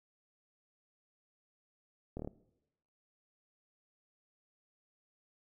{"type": "slowing click train", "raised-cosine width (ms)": 2, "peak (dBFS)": -27, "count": 5, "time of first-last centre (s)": [2.17, 2.275], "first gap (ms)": 25, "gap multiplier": 1.03, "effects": ["noise-tail reverb RT60 0.9 s tail -20 dB re dry"]}